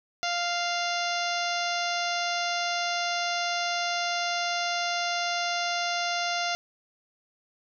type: harmonic tone with a mistuned harmonic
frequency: 697 Hz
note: F5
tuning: 4 cents flat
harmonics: 1 / 2 / 3 / 4 / 5 / 6 / 7 / 8 / 9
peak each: -30 / -33 / -35 / -36 / -37 / -38 / -38 / -39 / -40 dBFS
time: 0.23-6.55 s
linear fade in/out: 0 ms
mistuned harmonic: 8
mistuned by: -16 cents
effects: none